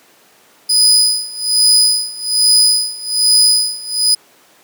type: tone with tremolo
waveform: 30% pulse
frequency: 4978 Hz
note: D#8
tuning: in tune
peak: -4 dBFS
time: 0.69-4.15 s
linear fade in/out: 10 ms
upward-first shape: sine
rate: 1.2 Hz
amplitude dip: 90%
effects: pink hiss -48 dBFS RMS until 4.63 s + high-pass 300 Hz 12 dB/octave